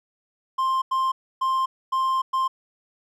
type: tone bursts at uneven times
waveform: triangle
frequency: 1052 Hz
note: C6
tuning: 9 cents sharp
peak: -18 dBFS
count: 5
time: 0.58-0.82 / 0.91-1.12 / 1.41-1.66 / 1.92-2.22 / 2.33-2.48 s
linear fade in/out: 10 ms
effects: none